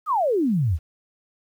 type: exponential sweep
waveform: sine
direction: down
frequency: 1318.5 to 70.6 Hz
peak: -18 dBFS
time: 0.06-0.79 s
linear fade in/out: 50 ms
effects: 9-bit